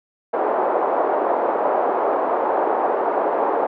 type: band-pass noise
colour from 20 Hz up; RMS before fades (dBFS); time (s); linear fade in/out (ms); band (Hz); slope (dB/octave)
white; -20; 0.33-3.67; 10; 370 to 910; 24
effects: none